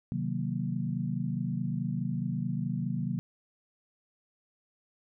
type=chord; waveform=sine; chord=C half-diminished seventh; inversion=none; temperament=equal; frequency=130.81 / 155.56 / 185 / 233.1 Hz; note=C3 / Eb3 / Gb3 / Bb3; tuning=0 / 0 / 0 / 0 cents; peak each=-34 / -35 / -34 / -36 dBFS; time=0.12-3.19 s; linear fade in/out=0 ms; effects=none